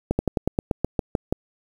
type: slowing click train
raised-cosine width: 2 ms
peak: -7 dBFS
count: 11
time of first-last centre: 0.11-1.325 s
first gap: 80 ms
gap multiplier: 1.09
effects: 7-bit